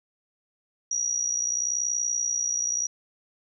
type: tone with amplitude modulation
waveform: sine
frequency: 5770 Hz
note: F#8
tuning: 44 cents flat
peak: -21 dBFS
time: 0.91-2.87 s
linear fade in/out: 5 ms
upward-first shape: sine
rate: 60.8 Hz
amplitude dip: 70%
effects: none